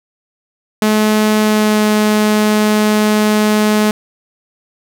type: tone with pitch glide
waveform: sawtooth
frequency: 214.2 to 212.4 Hz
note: A3 to G#3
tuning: -46 to +39 cents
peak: -6 dBFS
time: 0.82-3.91 s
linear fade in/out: 2 ms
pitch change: -15 cents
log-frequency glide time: 1.4-1.84 s
effects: none